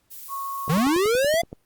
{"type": "noise", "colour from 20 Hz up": "violet", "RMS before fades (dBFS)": -39, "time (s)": [0.1, 0.84], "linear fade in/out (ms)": 20}
{"type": "tone", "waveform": "sine", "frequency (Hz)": 1100, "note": "C#6", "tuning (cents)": -14, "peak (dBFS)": -28, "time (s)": [0.28, 0.97], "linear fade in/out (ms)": 50}
{"type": "click train", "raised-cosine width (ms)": 2, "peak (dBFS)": -21, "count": 10, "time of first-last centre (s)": [0.68, 1.529], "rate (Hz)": 10.6}
{"type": "linear sweep", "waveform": "square", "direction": "up", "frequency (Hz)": [139.9, 694], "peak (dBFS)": -19, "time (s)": [0.69, 1.42], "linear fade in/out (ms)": 10}
{"effects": ["pink hiss -68 dBFS RMS until 1.65 s", "Opus 48 kbps"]}